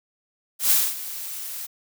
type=noise with ADSR envelope; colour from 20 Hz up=blue; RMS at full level=-17 dBFS; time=0.59-1.67 s; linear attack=120 ms; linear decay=230 ms; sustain=-16 dB; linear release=20 ms; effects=none